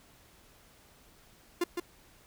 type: tone with echo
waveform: 45% pulse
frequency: 349.2 Hz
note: F4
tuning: in tune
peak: -26 dBFS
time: 1.61-1.64 s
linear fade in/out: 5 ms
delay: 160 ms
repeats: 1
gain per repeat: -5 dB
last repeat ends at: 1.8 s
effects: pink hiss -60 dBFS RMS until 2.26 s